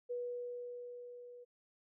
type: tone with level ramp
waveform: sine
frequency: 487.3 Hz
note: B4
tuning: 23 cents flat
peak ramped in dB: -36 to -51 dBFS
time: 0.09-1.45 s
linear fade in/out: 20 ms
effects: none